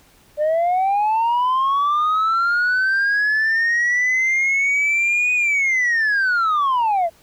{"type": "linear two-way sweep", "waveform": "sine", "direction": "up then down", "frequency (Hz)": [587.3, 2489, 641], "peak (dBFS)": -13, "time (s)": [0.37, 7.1], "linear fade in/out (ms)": 50, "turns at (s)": 5.34, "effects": ["tanh soft clip ceiling -14 dBFS", "pink hiss -53 dBFS RMS until 7.22 s"]}